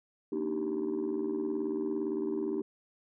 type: chord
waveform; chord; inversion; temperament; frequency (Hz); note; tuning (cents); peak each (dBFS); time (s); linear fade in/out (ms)
sine; Eb major seventh; second; just; 233.3 / 291.7 / 311.1 / 388.9; Bb3 / D4 / Eb4 / G4; +2 / -12 / 0 / -14; -37 / -37 / -33 / -32; 0.32-2.62; 5
effects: tanh soft clip ceiling -25 dBFS